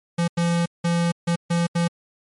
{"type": "tone bursts at uneven times", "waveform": "square", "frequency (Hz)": 170.8, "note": "F3", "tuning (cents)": -38, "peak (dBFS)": -19, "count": 6, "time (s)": [[0.18, 0.28], [0.37, 0.66], [0.84, 1.12], [1.27, 1.36], [1.5, 1.67], [1.75, 1.88]], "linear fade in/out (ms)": 10, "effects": ["MP3 48 kbps"]}